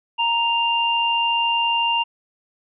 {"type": "tone pair together", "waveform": "sine", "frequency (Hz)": [932.4, 2794], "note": ["A#5", "F7"], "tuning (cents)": [0, 0], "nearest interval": "octave + perfect fifth", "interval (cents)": 1900, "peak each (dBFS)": -20, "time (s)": [0.18, 2.04], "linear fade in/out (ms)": 20, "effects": []}